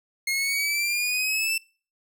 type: exponential sweep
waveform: sawtooth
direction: up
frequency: 2142 to 2673 Hz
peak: -20 dBFS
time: 0.27-1.58 s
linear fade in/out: 5 ms
effects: noise-tail reverb RT60 0.4 s tail -25 dB re dry